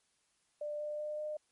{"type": "tone with pitch steps", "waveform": "sine", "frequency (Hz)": [594, 598.1, 602.3, 606.5], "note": ["D5", "D5", "D5", "D#5"], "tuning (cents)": [20, 31, 44, -44], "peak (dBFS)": -36, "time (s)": [0.61, 1.37], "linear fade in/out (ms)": 5, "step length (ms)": 190, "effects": ["white hiss -75 dBFS RMS until 1.51 s", "MP3 48 kbps"]}